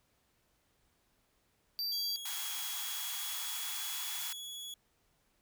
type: tone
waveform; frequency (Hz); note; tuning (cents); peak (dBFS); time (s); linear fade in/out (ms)
square; 4673; D8; -9; -34; 1.79-2.16; 0
type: tone with pitch glide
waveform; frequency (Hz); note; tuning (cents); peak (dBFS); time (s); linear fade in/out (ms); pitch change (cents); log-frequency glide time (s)
sawtooth; 3322 to 3372; G#7 to G#7; 0 to +26; -39; 1.92-4.74; 2; +26; 2.56-3.97
type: high-pass noise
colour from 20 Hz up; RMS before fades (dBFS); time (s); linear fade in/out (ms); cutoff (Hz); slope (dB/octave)
white; -40; 2.25-4.33; 5; 750; 96
effects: pink hiss -74 dBFS RMS until 5.41 s